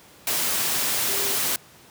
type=tone in noise; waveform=sine; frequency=397.8 Hz; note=G4; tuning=25 cents sharp; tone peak=-34 dBFS; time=1.09-1.35 s; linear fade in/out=2 ms; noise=white; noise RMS=-24 dBFS; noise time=0.27-1.56 s; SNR=-13 dB; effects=pink hiss -50 dBFS RMS until 1.9 s + high-pass 100 Hz 12 dB/octave